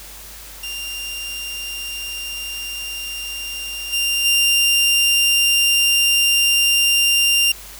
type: tone with level steps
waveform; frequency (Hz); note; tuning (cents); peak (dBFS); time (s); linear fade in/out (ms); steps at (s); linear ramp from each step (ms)
sawtooth; 2790; F7; -2; -23 / -14 / -10; 0.63-7.52; 5; 3.92 / 4.24; 20
effects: added 50 Hz sine -42 dBFS peak until 7.79 s + white hiss -38 dBFS RMS until 7.79 s